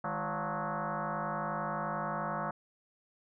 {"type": "tone with frequency modulation", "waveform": "sine", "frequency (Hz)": 207.7, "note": "G#3", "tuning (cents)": 0, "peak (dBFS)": -32, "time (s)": [0.04, 2.51], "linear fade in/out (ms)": 5, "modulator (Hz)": 182, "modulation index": 6.9, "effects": []}